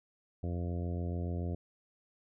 harmonic tone, 87 Hz, F2, 6 cents flat, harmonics 1 / 2 / 3 / 4 / 5 / 6 / 7 / 8, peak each -34 / -40 / -44 / -46 / -48 / -50 / -51 / -52 dBFS, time 0.43-1.55 s, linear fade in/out 5 ms, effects none

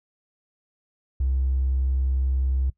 sine tone with hard clipping, 65.6 Hz, C2, 5 cents sharp, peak -21 dBFS, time 1.2-2.7 s, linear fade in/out 5 ms, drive 1 dB, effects noise-tail reverb RT60 0.1 s tail -19 dB re dry

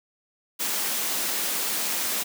white high-pass noise, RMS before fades -27 dBFS, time 0.59-2.24 s, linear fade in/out 20 ms, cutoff 170 Hz, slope 96 dB/octave, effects none

